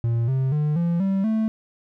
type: tone with pitch steps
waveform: triangle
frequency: 116.54 / 132.33 / 150.26 / 170.62 / 193.74 / 220 Hz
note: A#2 / C3 / D3 / F3 / G3 / A3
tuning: 0 / +20 / +40 / -40 / -20 / 0 cents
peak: -17 dBFS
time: 0.04-1.48 s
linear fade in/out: 0 ms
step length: 240 ms
effects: none